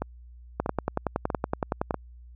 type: two click trains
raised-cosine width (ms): 1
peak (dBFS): -11 / -14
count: 15 / 4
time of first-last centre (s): 0.6-1.908 / 0.02-1.943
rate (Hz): 10.7 / 1.56
effects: added 60 Hz sine -45 dBFS peak until 2.35 s